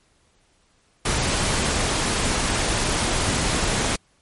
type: noise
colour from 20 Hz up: pink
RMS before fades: -22 dBFS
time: 1.05-3.96 s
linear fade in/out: 5 ms
effects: pink hiss -62 dBFS RMS until 4.21 s + MP3 48 kbps